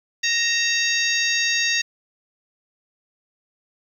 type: harmonic tone with a mistuned harmonic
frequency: 932.3 Hz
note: A#5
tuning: in tune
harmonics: 2 / 3 / 4 / 5 / 6 / 7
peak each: -23 / -25 / -26 / -27 / -28 / -28 dBFS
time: 0.23-1.82 s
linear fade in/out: 10 ms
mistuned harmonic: 3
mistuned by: -61 cents
effects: 8-bit